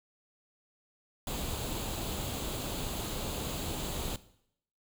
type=noise with comb filter; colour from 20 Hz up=pink; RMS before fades=-36 dBFS; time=1.27-4.16 s; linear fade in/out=2 ms; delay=0.27 ms; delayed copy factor=+0.55; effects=noise-tail reverb RT60 0.7 s tail -17 dB re dry